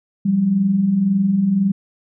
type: tone pair together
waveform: sine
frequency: 174.61 / 196.51 Hz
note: F3 / G3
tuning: 0 / +5 cents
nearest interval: major second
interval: 205 cents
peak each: -23 / -14 dBFS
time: 0.25-1.72 s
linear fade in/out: 10 ms
effects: none